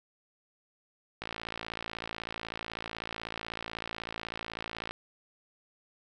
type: click train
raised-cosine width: 0.3 ms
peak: -20 dBFS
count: 208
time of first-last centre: 1.22-4.91 s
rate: 56.1 Hz
effects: none